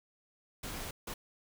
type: noise bursts at uneven times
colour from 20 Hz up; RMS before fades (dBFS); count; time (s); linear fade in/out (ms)
pink; -41; 2; 0.63-0.91 / 1.07-1.14; 5
effects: none